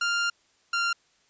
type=tone pair in turn; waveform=sawtooth; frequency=1396.9 / 1387.3 Hz; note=F6 / F6; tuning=0 / -12 cents; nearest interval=unison; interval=12 cents; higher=first; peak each=-20 dBFS; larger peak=neither; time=0.01-0.3 / 0.73-0.93 s; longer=first; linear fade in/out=5 ms; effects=white hiss -65 dBFS RMS until 1.29 s + resampled to 16000 Hz